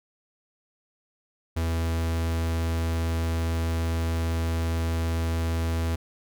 45% pulse tone, 82.41 Hz, E2, in tune, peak -24 dBFS, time 1.56-5.96 s, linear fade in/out 10 ms, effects none

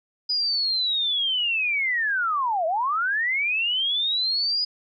sine linear two-way sweep, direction down then up, 4978 to 622.3 to 4978 Hz, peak -21 dBFS, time 0.29-4.65 s, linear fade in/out 10 ms, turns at 2.66 s, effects none

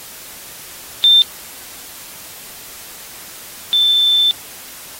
sine tone pair in turn, 3582 / 3539 Hz, A7 / A7, +30 / +9 cents, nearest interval unison, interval 21 cents, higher first, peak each -6 / -10 dBFS, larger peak first, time 1.04-1.22 / 3.73-4.31 s, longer second, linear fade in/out 0 ms, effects white hiss -35 dBFS RMS until 4.99 s + AAC 48 kbps

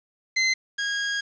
sawtooth tone pair in turn, 2063 / 1637.4 Hz, C7 / G#6, -25 / -25 cents, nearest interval major third, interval 400 cents, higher first, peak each -16 / -21 dBFS, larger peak first, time 0.36-0.54 / 0.78-1.21 s, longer second, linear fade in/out 10 ms, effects resampled to 16000 Hz + 8-bit

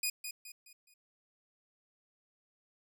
10% pulse tone with echo, 2471 Hz, D#7, 13 cents flat, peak -22 dBFS, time 0.03-0.1 s, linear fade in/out 5 ms, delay 210 ms, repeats 4, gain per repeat -8 dB, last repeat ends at 0.94 s, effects none

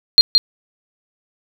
sine tone with echo, 4200 Hz, C8, 6 cents sharp, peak -3 dBFS, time 0.18-0.21 s, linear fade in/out 0 ms, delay 170 ms, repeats 1, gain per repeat -4 dB, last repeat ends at 0.38 s, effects none

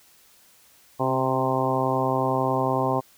harmonic tone with a mistuned harmonic, 130.81 Hz, C3, in tune, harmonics 1 / 2 / 3 / 4 / 5 / 6 / 7 / 8, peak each -29 / -29 / -29 / -29 / -29 / -29 / -29 / -29 dBFS, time 0.99-3.01 s, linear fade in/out 20 ms, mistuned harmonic 2, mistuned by +23 cents, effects white hiss -56 dBFS RMS until 3.17 s

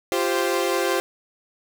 sawtooth chord, F suspended second, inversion none, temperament equal with one note detuned, 347 / 392 / 523.3 Hz, F4 / G4 / C5, -11 / 0 / 0 cents, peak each -21 dBFS, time 0.12-1 s, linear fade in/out 0 ms, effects none

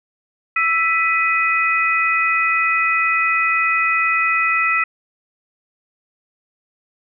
sine tone cluster, 1321 / 1978 / 2508 Hz, E6 / B6 / D#7, +3 / +2 / +13 cents, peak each -19 dBFS, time 0.56-4.84 s, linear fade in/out 5 ms, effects none

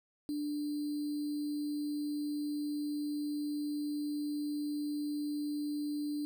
sine tone with sample-and-hold, 295.1 Hz, D4, 8 cents sharp, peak -33 dBFS, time 0.29-6.25 s, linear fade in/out 0 ms, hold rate 4410 Hz, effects none

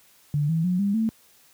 sine tone with pitch steps, 146.83 / 162.92 / 180.77 / 200.6 / 222.6 Hz, D3 / E3 / F#3 / G3 / A3, 0 / -20 / -40 / +40 / +20 cents, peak -20 dBFS, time 0.34-1.09 s, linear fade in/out 0 ms, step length 150 ms, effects white hiss -57 dBFS RMS until 1.53 s + high-pass 60 Hz 12 dB/octave

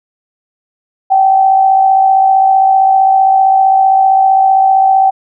sine tone with amplitude modulation, 771 Hz, G5, 29 cents flat, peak -3 dBFS, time 1.1-5.11 s, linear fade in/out 20 ms, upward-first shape sine, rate 55.4 Hz, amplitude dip 45%, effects none

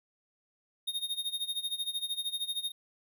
square tone with tremolo, 3700 Hz, A#7, 14 cents flat, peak -30 dBFS, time 0.87-2.72 s, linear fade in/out 10 ms, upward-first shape sine, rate 13 Hz, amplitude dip 85%, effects none

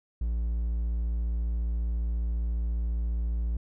triangle tone, 57.3 Hz, A#1, 29 cents flat, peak -24 dBFS, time 0.21-3.57 s, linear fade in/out 5 ms, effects none

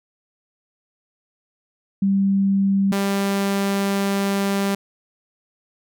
sine / sawtooth tone pair in turn, 196 / 197.93 Hz, G3 / G3, 0 / +17 cents, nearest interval unison, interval 17 cents, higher second, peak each -15 dBFS, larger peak neither, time 2.02-2.92 / 2.92-4.75 s, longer second, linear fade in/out 5 ms, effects none

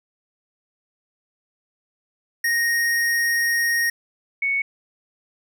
square / sine tone pair in turn, 1864.7 / 2218 Hz, A#6 / C#7, 0 / 0 cents, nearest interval minor third, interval 300 cents, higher second, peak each -19 dBFS, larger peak neither, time 2.44-3.9 / 4.42-4.62 s, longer first, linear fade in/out 5 ms, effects none

